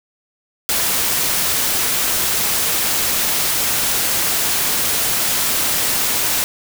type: noise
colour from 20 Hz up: white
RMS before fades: -18 dBFS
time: 0.69-6.44 s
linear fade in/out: 0 ms
effects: none